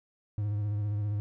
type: tone with vibrato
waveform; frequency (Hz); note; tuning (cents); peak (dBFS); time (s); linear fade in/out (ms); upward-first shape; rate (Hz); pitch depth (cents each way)
triangle; 103.83; G#2; 0; -26; 0.38-1.2; 0; triangle; 15; 47
effects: none

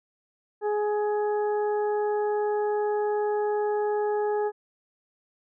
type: harmonic tone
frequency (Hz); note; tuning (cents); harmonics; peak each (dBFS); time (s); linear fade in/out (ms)
418.7; G#4; +14; 1 / 2 / 3 / 4; -24 / -30 / -43 / -42; 0.61-4.52; 50
effects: none

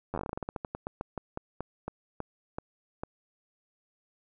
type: slowing click train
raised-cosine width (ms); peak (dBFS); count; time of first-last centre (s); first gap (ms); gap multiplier
1; -20; 25; 0.14-3.035; 10; 1.18
effects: none

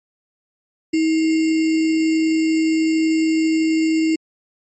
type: tone with sample-and-hold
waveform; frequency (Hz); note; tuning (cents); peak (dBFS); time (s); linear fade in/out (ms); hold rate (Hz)
sine; 319.4; D#4; +45; -14; 0.93-4.16; 10; 2450
effects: MP3 32 kbps

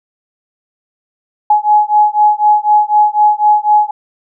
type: beating tone pair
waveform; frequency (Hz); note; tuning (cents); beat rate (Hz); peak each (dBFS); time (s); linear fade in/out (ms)
sine; 840 / 844; G#5 / G#5; +19 / +28; 4; -10; 1.5-3.91; 5
effects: none

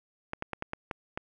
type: clicks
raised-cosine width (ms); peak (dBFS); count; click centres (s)
0.5; -18; 7; 0.334 / 0.424 / 0.533 / 0.624 / 0.734 / 0.912 / 1.175
effects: none

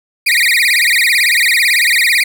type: tone with vibrato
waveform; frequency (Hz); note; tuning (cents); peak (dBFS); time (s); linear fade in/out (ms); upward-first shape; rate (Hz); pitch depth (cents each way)
35% pulse; 2136; C7; +35; -7; 0.26-2.24; 10; sine; 18; 250
effects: none

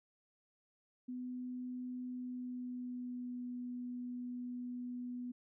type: tone with pitch glide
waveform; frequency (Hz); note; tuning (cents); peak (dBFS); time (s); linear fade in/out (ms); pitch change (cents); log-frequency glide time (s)
sine; 250.3 to 246.4; B3 to B3; +23 to -4; -40; 1.08-5.32; 10; -27; 2.09-3.45
effects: none

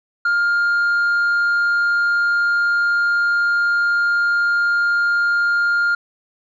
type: tone with tanh clipping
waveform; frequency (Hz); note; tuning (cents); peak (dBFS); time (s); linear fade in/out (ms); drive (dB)
sine; 1406; F6; +11; -15; 0.25-5.95; 5; 2
effects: none

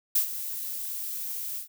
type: noise with ADSR envelope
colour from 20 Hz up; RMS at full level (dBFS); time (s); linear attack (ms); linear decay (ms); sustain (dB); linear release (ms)
violet; -21; 0.15-1.68; 8; 99; -13; 100
effects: none

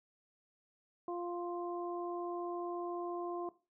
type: harmonic tone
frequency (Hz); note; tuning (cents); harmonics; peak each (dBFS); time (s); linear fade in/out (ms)
349.2; F4; 0; 1 / 2 / 3; -38 / -43 / -45; 1.08-3.49; 2
effects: noise-tail reverb RT60 0.3 s tail -17 dB re dry

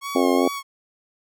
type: tone with vibrato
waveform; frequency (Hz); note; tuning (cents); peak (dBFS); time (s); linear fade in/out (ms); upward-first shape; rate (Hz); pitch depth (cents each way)
sawtooth; 1100; C#6; -14; -24; 0.01-0.63; 50; sine; 2.5; 48
type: harmonic tone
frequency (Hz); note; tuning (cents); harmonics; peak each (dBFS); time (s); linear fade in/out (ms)
89.3; F2; +39; 3 / 4 / 5 / 6 / 7 / 8 / 9; -20 / -22 / -24 / -26 / -27 / -28 / -29; 0.15-0.48; 5
effects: none

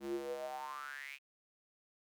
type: tone with high-pass filter sweep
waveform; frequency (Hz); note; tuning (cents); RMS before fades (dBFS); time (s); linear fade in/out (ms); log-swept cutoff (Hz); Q
square; 69.3; C#2; 0; -43; 0-1.19; 50; 270 to 2600; 9.1
effects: none

